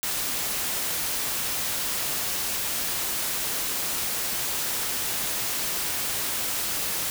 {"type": "noise", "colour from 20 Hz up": "white", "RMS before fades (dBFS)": -28, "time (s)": [0.03, 7.1], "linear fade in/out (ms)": 0, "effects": []}